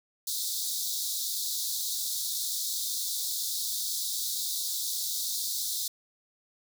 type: high-pass noise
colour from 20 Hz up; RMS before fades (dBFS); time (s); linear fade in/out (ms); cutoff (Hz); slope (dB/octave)
pink; -32; 0.27-5.88; 5; 3600; 96
effects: none